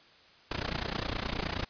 pink noise with amplitude modulation, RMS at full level -30 dBFS, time 0.51-1.65 s, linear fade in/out 5 ms, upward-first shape sine, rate 29.6 Hz, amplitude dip 90%, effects white hiss -58 dBFS RMS until 1.69 s + resampled to 11025 Hz

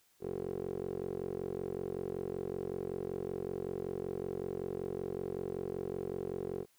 15% pulse tone with band-pass filter, 45.29 Hz, F#1, 36 cents flat, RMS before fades -39 dBFS, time 0.2-6.66 s, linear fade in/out 50 ms, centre 380 Hz, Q 4.5, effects white hiss -70 dBFS RMS until 6.78 s

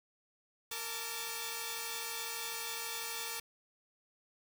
5% pulse tone cluster, 459.2 / 872 / 1164 Hz, A#4 / A5 / D6, -26 / -16 / -16 cents, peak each -31 dBFS, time 0.71-3.4 s, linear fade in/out 5 ms, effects 8-bit

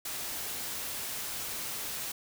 white noise, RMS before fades -37 dBFS, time 0.05-2.12 s, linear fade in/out 5 ms, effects none

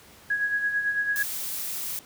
sine tone with tremolo, 1661.2 Hz, G#6, in tune, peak -21 dBFS, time 0.3-1.23 s, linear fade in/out 5 ms, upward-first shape sine, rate 9 Hz, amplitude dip 55%
blue noise, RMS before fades -32 dBFS, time 1.16-1.99 s, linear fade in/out 0 ms
effects pink hiss -51 dBFS RMS until 2.05 s + high-pass 80 Hz 12 dB/octave

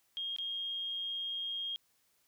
sine tone with dropouts, 3241 Hz, G#7, 43 cents flat, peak -35 dBFS, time 0.17-1.76 s, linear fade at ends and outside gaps 0 ms, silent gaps 0.363-0.385 s, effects white hiss -73 dBFS RMS until 2.27 s

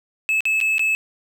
triangle tone with dropouts, 2600 Hz, E7, 24 cents flat, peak -15 dBFS, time 0.29-0.95 s, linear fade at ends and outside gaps 0 ms, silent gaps 0.406-0.454 / 0.603-0.612 / 0.782-0.794 s, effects none

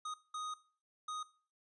square tone bursts at uneven times, 1246 Hz, D#6, 2 cents sharp, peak -40 dBFS, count 3, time 0.05-0.14 / 0.34-0.54 / 1.08-1.23 s, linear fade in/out 5 ms, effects noise-tail reverb RT60 0.4 s tail -19 dB re dry + resampled to 22050 Hz

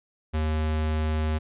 square tone, 77.78 Hz, D#2, in tune, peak -24 dBFS, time 0.33-1.39 s, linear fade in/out 20 ms, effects resampled to 8000 Hz

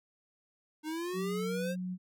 square exponential sweep, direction up, 303.4 to 540 Hz, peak -35 dBFS, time 0.83-1.76 s, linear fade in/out 50 ms
sine tone, 182.7 Hz, F#3, 22 cents flat, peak -34 dBFS, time 1.13-1.98 s, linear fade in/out 50 ms
effects none

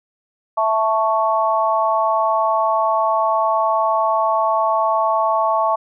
sine chord, A major, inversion second, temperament equal, 659.3 / 880 / 1108.7 Hz, E5 / A5 / C#6, 0 / 0 / 0 cents, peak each -19 dBFS, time 0.57-5.76 s, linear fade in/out 10 ms, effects none

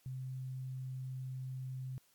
sine tone, 130 Hz, C3, 11 cents flat, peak -39 dBFS, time 0.06-1.98 s, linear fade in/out 0 ms, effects white hiss -70 dBFS RMS until 2.14 s + MP3 96 kbps

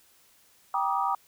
sine chord, Eb major seventh, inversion first, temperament equal with one note detuned, 784 / 954.1 / 1174.7 / 1244.5 Hz, G5 / Bb5 / D6 / Eb6, 0 / +40 / 0 / 0 cents, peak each -29 / -29 / -31 / -31 dBFS, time 0.74-1.15 s, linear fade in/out 2 ms, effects white hiss -61 dBFS RMS until 1.27 s

